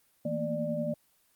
sine tone cluster, 161.9 / 225.3 / 236.1 / 593 Hz, E3 / A3 / A#3 / D5, -31 / +41 / +22 / +17 cents, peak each -36 / -37 / -36 / -32 dBFS, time 0.25-0.94 s, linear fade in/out 5 ms, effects white hiss -68 dBFS RMS until 1.35 s + Opus 24 kbps

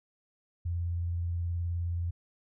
sine tone with vibrato, 86 Hz, F2, 26 cents flat, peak -29 dBFS, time 0.65-2.11 s, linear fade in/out 10 ms, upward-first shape triangle, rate 19 Hz, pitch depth 35 cents each way, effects none

